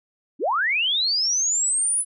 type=linear sweep; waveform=sine; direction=up; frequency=220 to 10130 Hz; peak=-19 dBFS; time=0.39-2.05 s; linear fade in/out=50 ms; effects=none